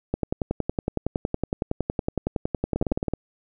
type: two click trains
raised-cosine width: 2 ms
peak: -10 / -11 dBFS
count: 31 / 8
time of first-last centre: 0.14-2.918 / 2.76-3.136 s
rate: 10.8 / 18.6 Hz
effects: none